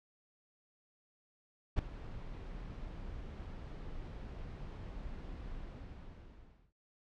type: noise with ADSR envelope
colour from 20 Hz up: brown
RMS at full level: -27 dBFS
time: 1.76-6.73 s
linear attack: 29 ms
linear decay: 4 ms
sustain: -18 dB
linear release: 1200 ms
effects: low-pass 4000 Hz 12 dB/octave